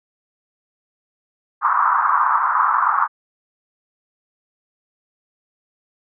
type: band-pass noise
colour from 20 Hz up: white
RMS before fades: -17 dBFS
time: 1.61-3.08 s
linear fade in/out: 50 ms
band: 960 to 1300 Hz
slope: 48 dB/octave
effects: none